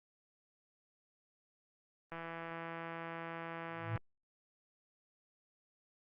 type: click train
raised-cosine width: 0.5 ms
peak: -29 dBFS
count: 309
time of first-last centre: 2.12-3.975 s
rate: 166 Hz
type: tone with exponential growth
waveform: sine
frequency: 112.1 Hz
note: A2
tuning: 33 cents sharp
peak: -31 dBFS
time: 3.68-3.96 s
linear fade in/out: 0 ms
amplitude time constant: 60 ms
effects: low-pass 3000 Hz 12 dB/octave + Opus 24 kbps